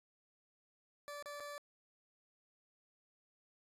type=tone with dropouts; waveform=20% pulse; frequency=581 Hz; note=D5; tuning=19 cents flat; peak=-40 dBFS; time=1.08-1.58 s; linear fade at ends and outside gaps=0 ms; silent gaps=1.225-1.258 / 1.399-1.404 s; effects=resampled to 32000 Hz